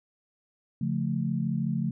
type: chord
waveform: sine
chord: Db augmented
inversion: none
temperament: equal with one note detuned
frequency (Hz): 141.01 / 174.61 / 220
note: Db3 / F3 / A3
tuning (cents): +30 / 0 / 0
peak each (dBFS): -30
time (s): 0.81-1.91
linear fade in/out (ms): 5
effects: none